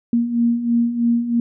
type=beating tone pair; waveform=sine; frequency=233.1 / 236.2 Hz; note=A#3 / A#3; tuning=0 / +23 cents; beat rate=3.1 Hz; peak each=-22 / -16 dBFS; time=0.13-1.4 s; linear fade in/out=2 ms; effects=none